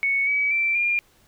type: tone with pitch steps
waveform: sine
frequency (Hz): 2217 / 2278 / 2341 / 2405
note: C#7 / C#7 / D7 / D7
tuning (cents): 0 / +47 / -6 / +41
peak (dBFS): -19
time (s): 0.03-0.99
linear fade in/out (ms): 0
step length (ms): 240
effects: pink hiss -59 dBFS RMS until 1.27 s